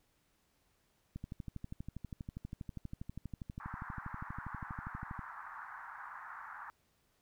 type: click train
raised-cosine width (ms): 5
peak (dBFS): -30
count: 51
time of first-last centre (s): 1.16-5.192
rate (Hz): 12.4
type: band-pass noise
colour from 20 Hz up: pink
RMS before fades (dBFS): -48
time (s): 3.6-6.7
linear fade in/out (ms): 0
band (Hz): 880 to 1700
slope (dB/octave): 48
effects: pink hiss -75 dBFS RMS until 7.21 s